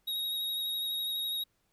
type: tone with vibrato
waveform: square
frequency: 3779 Hz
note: A#7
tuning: 23 cents sharp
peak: -32 dBFS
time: 0.07-1.44 s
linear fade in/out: 10 ms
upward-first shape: triangle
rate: 12 Hz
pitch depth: 20 cents each way
effects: pink hiss -75 dBFS RMS until 1.72 s